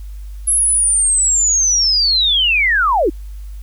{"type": "linear sweep", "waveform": "sine", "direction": "down", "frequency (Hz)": [11000, 277.2], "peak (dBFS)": -11, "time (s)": [0.47, 3.1], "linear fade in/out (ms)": 10, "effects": ["added 50 Hz sine -27 dBFS peak until 3.62 s", "white hiss -52 dBFS RMS until 3.62 s"]}